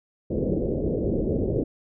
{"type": "low-pass noise", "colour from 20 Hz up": "white", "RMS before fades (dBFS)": -25, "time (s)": [0.3, 1.64], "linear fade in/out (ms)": 10, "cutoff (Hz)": 520, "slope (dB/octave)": 48, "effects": []}